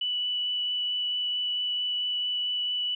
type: tone with vibrato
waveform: sine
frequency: 2963 Hz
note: F#7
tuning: 2 cents sharp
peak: -26 dBFS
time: 0.01-2.95 s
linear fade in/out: 5 ms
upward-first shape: triangle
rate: 4.5 Hz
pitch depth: 8 cents each way
effects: none